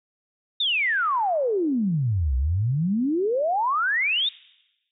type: exponential two-way sweep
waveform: sine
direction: down then up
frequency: 3747 to 61.2 to 3747 Hz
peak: -20 dBFS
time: 0.6-4.29 s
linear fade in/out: 5 ms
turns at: 2.36 s
effects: noise-tail reverb RT60 1.0 s tail -22 dB re dry